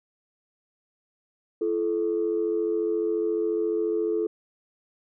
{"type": "tone pair together", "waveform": "sine", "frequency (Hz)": [338.4, 432.7], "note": ["E4", "A4"], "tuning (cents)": [45, -29], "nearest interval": "major third", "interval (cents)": 426, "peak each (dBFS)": [-26, -24], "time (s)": [1.61, 4.27], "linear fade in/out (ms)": 5, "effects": ["tanh soft clip ceiling -16 dBFS"]}